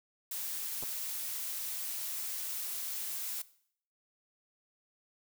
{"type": "noise", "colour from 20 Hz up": "blue", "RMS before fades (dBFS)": -38, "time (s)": [0.31, 3.42], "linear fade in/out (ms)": 5}
{"type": "clicks", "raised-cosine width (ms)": 1, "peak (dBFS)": -31, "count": 2, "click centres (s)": [0.826, 0.836]}
{"effects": ["noise-tail reverb RT60 0.6 s tail -18 dB re dry"]}